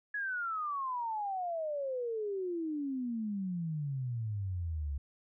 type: exponential sweep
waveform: sine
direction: down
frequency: 1698 to 68.2 Hz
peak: -33 dBFS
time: 0.14-4.98 s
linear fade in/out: 5 ms
effects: none